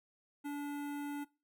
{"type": "tone with notch filter", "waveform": "square", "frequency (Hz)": 288.6, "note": "D4", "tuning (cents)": -30, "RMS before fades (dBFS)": -40, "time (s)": [0.44, 1.25], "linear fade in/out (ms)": 20, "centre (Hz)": 5000, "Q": 0.69, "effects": ["noise-tail reverb RT60 0.3 s tail -21 dB re dry"]}